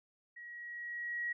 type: tone with level ramp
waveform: sine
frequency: 1907 Hz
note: A#6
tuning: 39 cents sharp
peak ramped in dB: -47 to -33 dBFS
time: 0.36-1.33 s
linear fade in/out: 10 ms
effects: none